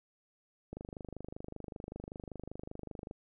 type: click train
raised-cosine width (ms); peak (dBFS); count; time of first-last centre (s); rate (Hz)
2; -29; 61; 0.73-3.111; 25.2
effects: none